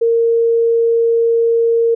sine tone, 461.8 Hz, A#4, 16 cents flat, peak -10 dBFS, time 0.01-1.95 s, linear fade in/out 10 ms, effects none

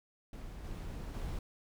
brown noise with level steps, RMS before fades -45 / -42 / -39 dBFS, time 0.33-1.39 s, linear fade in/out 2 ms, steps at 0.64 / 1.14 s, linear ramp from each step 5 ms, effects none

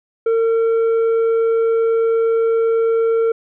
sine tone with tanh clipping, 454.7 Hz, A#4, 43 cents flat, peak -14 dBFS, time 0.26-3.32 s, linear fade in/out 5 ms, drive 5 dB, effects none

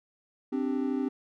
triangle chord, C suspended second, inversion none, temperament just, 261.6 / 294.3 / 392.4 Hz, C4 / D4 / G4, 0 / +4 / +2 cents, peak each -27 / -30 / -33 dBFS, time 0.52-1.09 s, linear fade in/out 10 ms, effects none

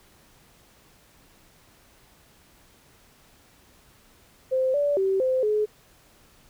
sine tone with pitch steps, 520 / 578 / 385.1 / 517 / 424.3 Hz, C5 / D5 / G4 / C5 / G#4, -11 / -28 / -31 / -21 / +37 cents, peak -20 dBFS, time 4.51-5.66 s, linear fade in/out 20 ms, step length 230 ms, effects pink hiss -57 dBFS RMS until 6.49 s

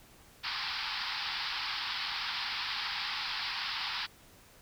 white band-pass noise, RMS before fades -36 dBFS, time 0.43-4.07 s, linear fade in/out 20 ms, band 790 to 5100 Hz, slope 96 dB/octave, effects pink hiss -58 dBFS RMS until 4.61 s

